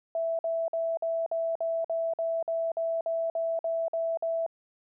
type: tone bursts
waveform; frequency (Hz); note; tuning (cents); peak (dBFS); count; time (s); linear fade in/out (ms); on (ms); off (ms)
sine; 660; E5; +2; -26; 15; 0.15-4.464; 2; 240; 51
effects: none